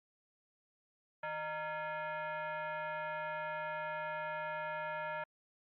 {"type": "tone with frequency modulation", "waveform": "sine", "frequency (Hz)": 157.5, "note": "D#3", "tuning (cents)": 21, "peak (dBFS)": -37, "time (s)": [1.23, 5.24], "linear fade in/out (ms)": 5, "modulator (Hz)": 770, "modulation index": 2.2, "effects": ["Opus 48 kbps"]}